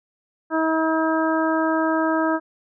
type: harmonic tone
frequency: 320 Hz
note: D#4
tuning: 49 cents sharp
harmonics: 1 / 2 / 3 / 4 / 5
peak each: -21 / -24 / -26 / -27 / -28 dBFS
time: 0.5-2.4 s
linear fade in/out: 50 ms
effects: none